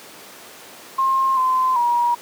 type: tone with pitch steps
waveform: sine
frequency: 1065 / 1031 / 956 Hz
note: C6 / C6 / A#5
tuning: +30 / -26 / +43 cents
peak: -15 dBFS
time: 0.98-2.15 s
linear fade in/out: 10 ms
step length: 390 ms
effects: pink hiss -40 dBFS RMS until 2.21 s + high-pass 300 Hz 12 dB/octave